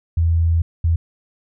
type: tone bursts at uneven times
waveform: sine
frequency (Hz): 83.1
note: E2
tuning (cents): +15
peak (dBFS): -13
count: 2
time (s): 0.17-0.62 / 0.84-0.96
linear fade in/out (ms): 5
effects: none